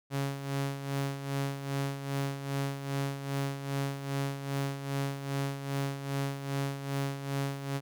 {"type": "tone with tremolo", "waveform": "sawtooth", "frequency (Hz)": 138.59, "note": "C#3", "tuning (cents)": 0, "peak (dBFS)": -25, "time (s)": [0.1, 7.81], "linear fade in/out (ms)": 50, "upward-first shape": "sine", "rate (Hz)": 2.5, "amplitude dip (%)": 65, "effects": []}